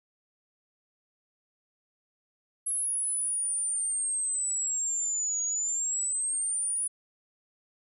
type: exponential two-way sweep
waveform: sine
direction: down then up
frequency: 10860 to 6710 to 9900 Hz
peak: -27 dBFS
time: 2.66-6.88 s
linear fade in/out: 10 ms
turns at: 5.44 s
effects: none